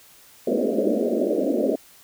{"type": "band-pass noise", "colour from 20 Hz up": "pink", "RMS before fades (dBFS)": -22, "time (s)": [0.47, 1.76], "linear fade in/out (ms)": 5, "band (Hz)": [210, 640], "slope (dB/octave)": 96, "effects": ["white hiss -51 dBFS RMS until 2.03 s"]}